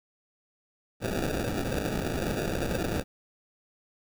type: noise with sample-and-hold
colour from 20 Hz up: violet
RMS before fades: -30 dBFS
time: 1-3.04 s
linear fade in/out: 50 ms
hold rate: 1050 Hz
effects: none